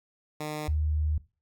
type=tone pair in turn; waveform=10% pulse / sine; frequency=151.9 / 76.37 Hz; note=D#3 / D#2; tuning=-41 / -32 cents; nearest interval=octave; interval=1191 cents; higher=first; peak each=-24 / -24 dBFS; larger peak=neither; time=0.4-0.68 / 0.68-1.18 s; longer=second; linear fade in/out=5 ms; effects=noise-tail reverb RT60 0.3 s tail -18 dB re dry